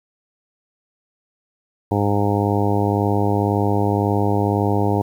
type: harmonic tone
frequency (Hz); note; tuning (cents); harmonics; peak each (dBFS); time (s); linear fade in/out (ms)
101.9; G#2; -32; 1 / 2 / 3 / 4 / 5 / 6 / 7 / 8 / 9; -20 / -24 / -23 / -24 / -27 / -32 / -27 / -27 / -28; 1.91-5.02; 5
effects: 8-bit